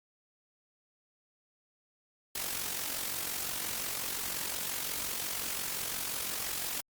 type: noise with amplitude modulation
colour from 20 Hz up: white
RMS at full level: -33 dBFS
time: 2.35-6.81 s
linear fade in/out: 5 ms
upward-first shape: sine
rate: 45.7 Hz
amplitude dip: 60%
effects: Opus 48 kbps